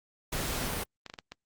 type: noise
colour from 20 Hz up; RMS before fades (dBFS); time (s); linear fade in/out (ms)
pink; -33; 0.32-0.84; 10
type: clicks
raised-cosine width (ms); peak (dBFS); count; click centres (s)
0.2; -24; 5; 1.063 / 1.099 / 1.139 / 1.188 / 1.32
effects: Opus 48 kbps